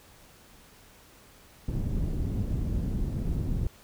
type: low-pass noise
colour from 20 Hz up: pink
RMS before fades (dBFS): -29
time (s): 1.68-3.67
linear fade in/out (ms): 2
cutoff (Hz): 200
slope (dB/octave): 12
effects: pink hiss -55 dBFS RMS until 3.83 s